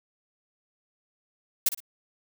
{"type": "noise with echo", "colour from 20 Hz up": "blue", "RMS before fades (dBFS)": -21, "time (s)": [1.66, 1.69], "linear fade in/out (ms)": 5, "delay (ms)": 57, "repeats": 2, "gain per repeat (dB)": -11, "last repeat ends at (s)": 1.804, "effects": []}